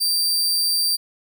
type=tone; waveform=sawtooth; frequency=4683 Hz; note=D8; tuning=6 cents flat; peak=-15 dBFS; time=0-0.97 s; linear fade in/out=20 ms; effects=none